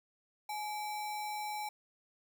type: tone with sample-and-hold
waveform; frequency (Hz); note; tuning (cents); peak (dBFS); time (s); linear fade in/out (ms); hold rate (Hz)
sine; 843; G#5; +26; -36; 0.49-1.69; 5; 3150
effects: none